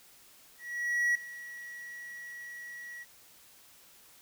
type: tone with ADSR envelope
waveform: triangle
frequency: 1924 Hz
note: B6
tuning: 46 cents flat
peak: -22 dBFS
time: 0.58-3.05 s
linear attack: 570 ms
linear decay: 5 ms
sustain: -18 dB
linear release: 30 ms
effects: white hiss -58 dBFS RMS until 4.21 s